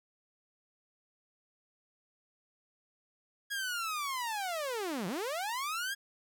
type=linear two-way sweep; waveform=sawtooth; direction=down then up; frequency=1661.2 to 163.9 to 1661.2 Hz; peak=-30 dBFS; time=3.5-5.95 s; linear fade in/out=20 ms; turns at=5.07 s; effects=none